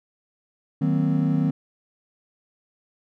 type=chord; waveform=triangle; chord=C half-diminished seventh; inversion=first; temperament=just; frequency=156.98 / 188.37 / 235.5 / 261.6 Hz; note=Eb3 / Gb3 / Bb3 / C4; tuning=+16 / +31 / +18 / 0 cents; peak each=-20 / -25 / -26 / -22 dBFS; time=0.81-1.51 s; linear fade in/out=10 ms; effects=none